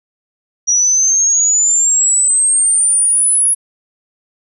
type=exponential sweep; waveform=sine; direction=up; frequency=5770 to 10548 Hz; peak=-9 dBFS; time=0.67-3.55 s; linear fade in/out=20 ms; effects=none